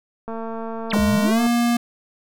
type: click train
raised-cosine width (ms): 1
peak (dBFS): -18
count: 269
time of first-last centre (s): 0.28-1.466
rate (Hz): 226
type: exponential two-way sweep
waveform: sine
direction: down then up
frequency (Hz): 5590 to 55.9 to 443.8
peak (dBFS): -24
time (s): 0.9-1.32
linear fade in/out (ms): 10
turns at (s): 1.01
type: tone with pitch glide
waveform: square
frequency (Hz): 207.9 to 237.4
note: G#3 to A#3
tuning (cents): +2 to +32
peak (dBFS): -17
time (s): 0.93-1.77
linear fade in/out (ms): 5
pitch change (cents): +230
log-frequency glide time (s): 1.25-1.41
effects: none